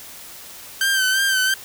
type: tone with vibrato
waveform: sawtooth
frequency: 1555 Hz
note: G6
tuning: 14 cents flat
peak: -13 dBFS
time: 0.81-1.54 s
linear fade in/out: 2 ms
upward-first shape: sine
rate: 2.9 Hz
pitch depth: 46 cents each way
effects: white hiss -39 dBFS RMS until 1.64 s